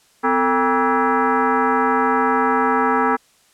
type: tone with frequency modulation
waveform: sine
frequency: 257.2 Hz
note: C4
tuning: 30 cents flat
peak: -14 dBFS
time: 0.23-3.17 s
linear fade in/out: 20 ms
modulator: 352 Hz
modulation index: 3.8
effects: white hiss -56 dBFS RMS until 3.53 s + low-pass 10000 Hz 12 dB/octave